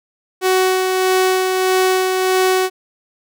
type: tone with tremolo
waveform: sawtooth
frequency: 373.5 Hz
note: F#4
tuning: 16 cents sharp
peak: -8 dBFS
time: 0.41-2.7 s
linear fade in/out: 50 ms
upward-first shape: sine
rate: 1.6 Hz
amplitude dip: 35%
effects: none